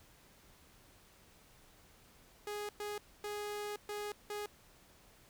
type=tone bursts at uneven times; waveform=sawtooth; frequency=415 Hz; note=G#4; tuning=1 cent flat; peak=-35 dBFS; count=5; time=2.47-2.69 / 2.8-2.98 / 3.24-3.76 / 3.89-4.12 / 4.3-4.46 s; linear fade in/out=2 ms; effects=pink hiss -63 dBFS RMS until 5.29 s